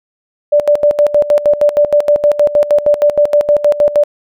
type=tone with tremolo; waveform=sine; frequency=587.3 Hz; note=D5; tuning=in tune; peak=-5 dBFS; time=0.52-4.04 s; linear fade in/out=10 ms; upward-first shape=square; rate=6.4 Hz; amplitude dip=80%; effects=none